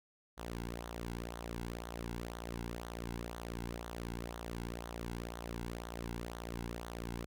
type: tone with flanger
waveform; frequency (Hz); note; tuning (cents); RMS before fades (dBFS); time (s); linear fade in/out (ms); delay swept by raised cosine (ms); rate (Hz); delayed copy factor
sawtooth; 58.27; A#1; 0; -43; 0.37-7.26; 20; 0.39 to 1.69; 2; -0.65
effects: none